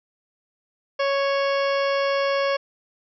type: harmonic tone with a mistuned harmonic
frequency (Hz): 554.4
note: C#5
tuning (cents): 0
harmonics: 1 / 2 / 3 / 4 / 5 / 6 / 8 / 9 / 10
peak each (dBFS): -21 / -27 / -31 / -33 / -35 / -37 / -39 / -40 / -41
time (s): 0.99-2.57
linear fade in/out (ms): 10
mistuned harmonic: 9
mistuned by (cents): +22
effects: none